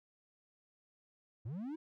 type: linear sweep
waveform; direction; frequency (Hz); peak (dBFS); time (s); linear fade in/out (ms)
triangle; up; 97 to 329.6; -37; 1.45-1.76; 10
effects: none